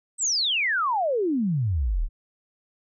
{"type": "exponential sweep", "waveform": "sine", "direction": "down", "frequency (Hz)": [8360, 31.31], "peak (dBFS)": -21, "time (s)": [0.18, 2.09], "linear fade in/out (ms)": 50, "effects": []}